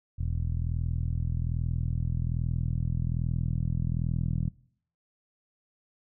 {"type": "tone with low-pass filter sweep", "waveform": "10% pulse", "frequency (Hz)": 41.2, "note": "E1", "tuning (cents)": 0, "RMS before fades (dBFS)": -29, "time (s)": [0.18, 4.5], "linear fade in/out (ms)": 20, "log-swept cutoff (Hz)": [100, 150], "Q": 1.7, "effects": ["noise-tail reverb RT60 0.6 s tail -22 dB re dry"]}